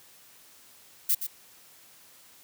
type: noise with echo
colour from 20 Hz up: violet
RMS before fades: -23 dBFS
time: 1.09-1.15 s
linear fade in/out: 10 ms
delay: 120 ms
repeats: 1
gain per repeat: -9 dB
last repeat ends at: 1.27 s
effects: white hiss -55 dBFS RMS until 2.43 s + high-pass 80 Hz 12 dB/octave